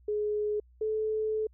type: tone pair in turn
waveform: sine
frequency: 420 / 433.6 Hz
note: G#4 / A4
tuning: +19 / -25 cents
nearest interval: minor second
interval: 56 cents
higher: second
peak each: -27 dBFS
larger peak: neither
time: 0.08-0.6 / 0.81-1.47 s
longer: second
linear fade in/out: 5 ms
effects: added 61 Hz sine -56 dBFS peak until 1.53 s